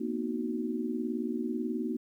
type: chord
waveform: sine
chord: B major seventh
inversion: third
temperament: equal with one note detuned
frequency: 233.1 / 253 / 311.1 / 370 Hz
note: A#3 / B3 / D#4 / F#4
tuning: 0 / +42 / 0 / 0 cents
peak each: -34 / -36 / -36 / -37 dBFS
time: 0-1.97 s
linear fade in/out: 10 ms
effects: 11-bit